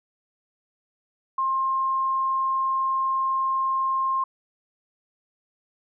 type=tone; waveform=sine; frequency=1062 Hz; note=C6; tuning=25 cents sharp; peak=-21 dBFS; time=1.38-4.24 s; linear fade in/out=5 ms; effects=none